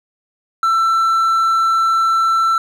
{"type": "tone", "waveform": "triangle", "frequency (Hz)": 1337, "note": "E6", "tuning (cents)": 24, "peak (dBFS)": -10, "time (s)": [0.63, 2.58], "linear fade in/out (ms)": 2, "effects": []}